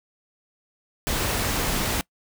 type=noise; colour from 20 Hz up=pink; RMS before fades=-25 dBFS; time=1.07-2.01 s; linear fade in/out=0 ms; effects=noise-tail reverb RT60 0.1 s tail -23 dB re dry